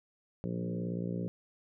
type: harmonic tone with a mistuned harmonic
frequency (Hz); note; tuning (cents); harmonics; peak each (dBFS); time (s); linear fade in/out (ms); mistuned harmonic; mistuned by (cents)
58.27; A#1; 0; 2 / 3 / 4 / 5 / 6 / 7 / 8 / 9 / 10; -40 / -35 / -44 / -44 / -47 / -44 / -47 / -46 / -57; 0.44-1.28; 0; 3; +16
effects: none